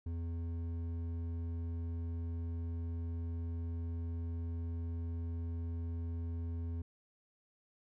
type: tone with hard clipping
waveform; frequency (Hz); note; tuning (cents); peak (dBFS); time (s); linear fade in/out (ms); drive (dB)
sine; 84; E2; +33; -38; 0.06-6.82; 5; 8
effects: none